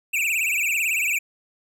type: tone with vibrato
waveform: square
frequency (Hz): 2500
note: D#7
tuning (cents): +8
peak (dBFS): -21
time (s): 0.13-1.19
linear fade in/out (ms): 10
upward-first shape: triangle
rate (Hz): 18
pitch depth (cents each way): 190
effects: none